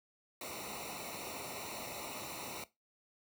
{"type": "noise with comb filter", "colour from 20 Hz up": "pink", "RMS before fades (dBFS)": -44, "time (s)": [0.41, 2.64], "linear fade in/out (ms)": 2, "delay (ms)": 0.61, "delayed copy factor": -0.85, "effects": ["noise-tail reverb RT60 0.2 s tail -17 dB re dry", "high-pass 60 Hz 12 dB/octave"]}